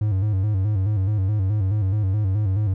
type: tone with vibrato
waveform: triangle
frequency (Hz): 100.5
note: G2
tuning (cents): +44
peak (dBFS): -16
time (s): 0.01-2.74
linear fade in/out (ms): 5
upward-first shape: square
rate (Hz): 4.7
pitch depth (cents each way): 98
effects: none